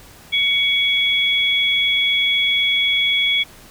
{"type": "tone pair together", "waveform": "sine", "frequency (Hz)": [2242, 3359], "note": ["C#7", "G#7"], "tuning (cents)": [19, 19], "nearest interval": "perfect fifth", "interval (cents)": 700, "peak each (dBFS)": [-18, -17], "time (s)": [0.32, 3.44], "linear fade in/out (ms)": 20, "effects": ["pink hiss -44 dBFS RMS until 3.7 s"]}